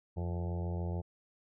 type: harmonic tone with a mistuned harmonic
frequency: 86.7 Hz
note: F2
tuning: 12 cents flat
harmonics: 1 / 2 / 4 / 5 / 6 / 7 / 8 / 9 / 10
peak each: -34 / -40 / -46 / -48 / -50 / -51 / -52 / -53 / -54 dBFS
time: 0.16-1.02 s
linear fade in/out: 20 ms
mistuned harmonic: 1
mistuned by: +23 cents
effects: none